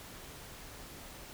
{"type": "silence", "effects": ["pink hiss -49 dBFS RMS until 1.33 s"]}